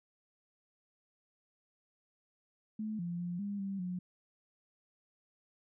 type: tone with pitch steps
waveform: sine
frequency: 215.9 / 173 / 175.4 / 202.2 / 195.7 / 180.3 Hz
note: A3 / F3 / F3 / G#3 / G3 / F#3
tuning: -33 / -16 / +8 / -46 / -3 / -45 cents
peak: -35 dBFS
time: 2.79-3.99 s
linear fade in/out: 5 ms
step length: 200 ms
effects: none